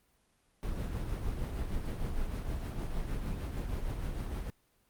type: noise with tremolo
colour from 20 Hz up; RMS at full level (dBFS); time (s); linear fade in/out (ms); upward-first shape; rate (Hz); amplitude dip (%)
brown; -33; 0.63-4.5; 0; triangle; 6.5; 45
effects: pink hiss -71 dBFS RMS until 4.89 s + Opus 32 kbps